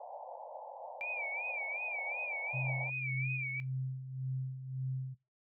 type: band-pass noise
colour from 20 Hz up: white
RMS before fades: -47 dBFS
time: 0-2.9 s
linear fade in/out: 5 ms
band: 520 to 920 Hz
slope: 96 dB/octave
type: tone with vibrato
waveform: sine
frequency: 2349 Hz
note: D7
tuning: in tune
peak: -36 dBFS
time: 1.01-3.6 s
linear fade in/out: 0 ms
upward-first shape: sine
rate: 2.7 Hz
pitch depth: 110 cents each way
type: tone with tremolo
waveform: sine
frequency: 130.81 Hz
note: C3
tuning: in tune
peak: -33 dBFS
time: 2.53-5.15 s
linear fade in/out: 20 ms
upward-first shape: sine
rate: 1.8 Hz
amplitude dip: 65%
effects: noise-tail reverb RT60 0.2 s tail -17 dB re dry